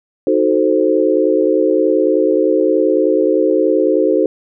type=chord; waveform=sine; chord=D# diminished seventh; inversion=none; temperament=equal; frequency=311.1 / 370 / 440 / 523.3 Hz; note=D#4 / F#4 / A4 / C5; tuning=0 / 0 / 0 / 0 cents; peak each=-16 dBFS; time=0.27-4.26 s; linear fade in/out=2 ms; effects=none